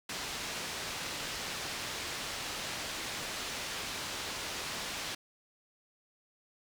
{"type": "low-pass noise", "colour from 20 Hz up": "white", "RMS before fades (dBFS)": -39, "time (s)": [0.09, 5.15], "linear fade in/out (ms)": 5, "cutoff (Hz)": 5100, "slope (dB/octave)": 12, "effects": []}